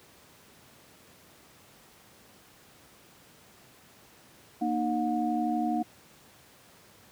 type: tone cluster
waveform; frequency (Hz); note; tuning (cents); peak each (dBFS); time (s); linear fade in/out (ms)
sine; 234.7 / 306.9 / 722; A#3 / D#4 / F#5; +12 / -24 / -43; -30; 4.61-5.83; 10
effects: pink hiss -56 dBFS RMS until 7.11 s + high-pass 100 Hz 12 dB/octave